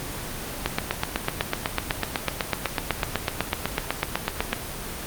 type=click train; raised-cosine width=0.3 ms; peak=-5 dBFS; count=32; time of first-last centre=0.66-4.53 s; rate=8.01 Hz; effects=pink hiss -33 dBFS RMS until 5.06 s + Opus 24 kbps